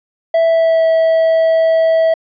triangle tone with pitch glide, 659.3 to 650.2 Hz, E5 to E5, 0 to -24 cents, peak -7 dBFS, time 0.34-2.14 s, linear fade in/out 5 ms, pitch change -24 cents, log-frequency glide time 0.46-0.86 s, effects resampled to 11025 Hz

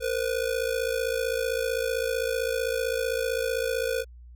square ring-modulated tone, 491.6 Hz, B4, 8 cents flat, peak -23 dBFS, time 0-4.05 s, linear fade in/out 50 ms, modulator 27.8 Hz, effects added 60 Hz sine -44 dBFS peak until 4.35 s

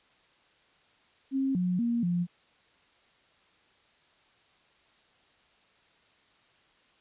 sine tone with pitch steps, 268.7 / 180.2 / 235.5 / 175 Hz, C4 / F#3 / A#3 / F3, +46 / -45 / +18 / +4 cents, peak -25 dBFS, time 1.31-2.27 s, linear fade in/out 50 ms, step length 240 ms, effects white hiss -64 dBFS RMS until 7 s + resampled to 8000 Hz

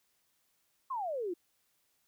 sine exponential sweep, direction down, 1108.7 to 329.6 Hz, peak -33 dBFS, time 0.9-1.34 s, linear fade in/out 10 ms, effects white hiss -75 dBFS RMS until 2.07 s

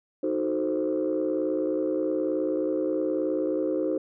sine chord, D# diminished seventh, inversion none, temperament equal, 311.1 / 370 / 440 / 523.3 Hz, D#4 / F#4 / A4 / C5, 0 / 0 / 0 / 0 cents, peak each -27 / -29 / -32 / -28 dBFS, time 0.23-3.98 s, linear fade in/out 5 ms, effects tanh soft clip ceiling -17 dBFS

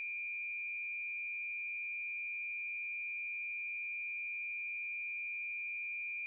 sine tone with frequency modulation, 2404 Hz, D7, 40 cents sharp, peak -38 dBFS, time 0-6.26 s, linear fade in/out 0 ms, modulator 113 Hz, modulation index 0.59, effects none

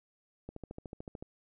click train, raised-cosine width 2 ms, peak -29 dBFS, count 11, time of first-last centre 0.49-1.225 s, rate 13.6 Hz, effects none

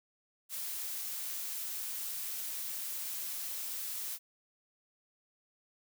blue noise, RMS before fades -39 dBFS, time 0.49-4.19 s, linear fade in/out 50 ms, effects none

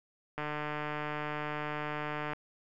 click train, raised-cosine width 0.5 ms, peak -21 dBFS, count 294, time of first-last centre 0.38-2.333 s, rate 150 Hz, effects none

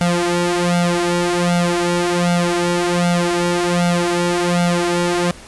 sawtooth tone with flanger, 174.61 Hz, F3, in tune, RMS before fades -17 dBFS, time 0.01-5.31 s, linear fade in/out 0 ms, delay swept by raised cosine 1.4 to 3.6 ms, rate 1.3 Hz, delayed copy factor +0.9, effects pink hiss -39 dBFS RMS until 5.47 s + resampled to 24000 Hz

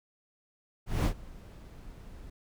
brown noise with ADSR envelope, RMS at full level -23 dBFS, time 0.86-2.3 s, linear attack 190 ms, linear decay 83 ms, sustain -24 dB, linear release 5 ms, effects none

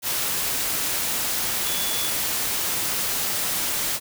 sine tone in noise, 3432 Hz, A7, 44 cents flat, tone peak -31 dBFS, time 1.63-2.12 s, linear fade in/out 50 ms, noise white, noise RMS -25 dBFS, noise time 0.02-4 s, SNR -9 dB, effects none

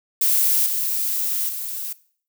violet noise with level steps, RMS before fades -18 / -23 / -29 dBFS, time 0.21-1.93 s, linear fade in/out 5 ms, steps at 0.66 / 1.49 s, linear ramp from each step 2 ms, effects noise-tail reverb RT60 0.5 s tail -19 dB re dry

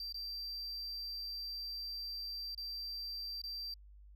triangle tone with dropouts, 4699 Hz, D8, in tune, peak -39 dBFS, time 0-3.74 s, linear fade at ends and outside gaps 2 ms, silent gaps 0.125-0.143 / 2.548-2.577 / 3.417-3.438 s, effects added 50 Hz sine -54 dBFS peak until 4.15 s

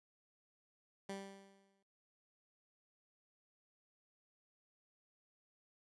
15% pulse tone with exponential decay, 196 Hz, G3, in tune, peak -35 dBFS, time 1.09-1.83 s, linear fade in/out 5 ms, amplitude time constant 160 ms, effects noise-tail reverb RT60 0.3 s tail -20 dB re dry + resampled to 24000 Hz

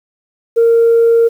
sine tone, 462.2 Hz, A#4, 15 cents flat, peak -5 dBFS, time 0.56-1.29 s, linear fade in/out 20 ms, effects tanh soft clip ceiling -3 dBFS + 7-bit

